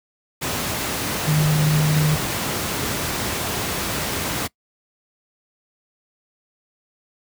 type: tone in noise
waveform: sine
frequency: 152.5 Hz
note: D#3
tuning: 34 cents flat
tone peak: -15 dBFS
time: 1.27-2.16 s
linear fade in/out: 20 ms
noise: pink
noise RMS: -24 dBFS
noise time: 0.41-4.48 s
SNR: +6 dB
effects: noise-tail reverb RT60 0.1 s tail -23 dB re dry + high-pass 80 Hz 12 dB/octave